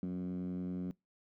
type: tone with band-pass filter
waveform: 10% pulse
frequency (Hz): 90.7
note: F#2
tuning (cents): -34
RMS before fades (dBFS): -38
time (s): 0.03-0.91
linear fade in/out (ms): 0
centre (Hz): 210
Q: 9.6
effects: noise-tail reverb RT60 0.2 s tail -24 dB re dry